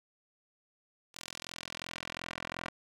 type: tone with band-pass filter sweep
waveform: 10% pulse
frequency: 42.79 Hz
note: F1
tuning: 35 cents flat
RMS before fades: -44 dBFS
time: 1.14-2.7 s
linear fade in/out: 10 ms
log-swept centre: 5900 to 1600 Hz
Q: 0.9
effects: none